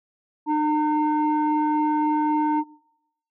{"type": "tone pair together", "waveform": "sine", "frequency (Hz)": [303, 912.7], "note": ["D#4", "A#5"], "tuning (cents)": [-46, -37], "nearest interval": "octave + perfect fifth", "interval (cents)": 1909, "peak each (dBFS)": -20, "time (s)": [0.46, 2.64], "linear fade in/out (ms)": 50, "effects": ["noise-tail reverb RT60 0.8 s tail -24 dB re dry", "tanh soft clip ceiling -15 dBFS"]}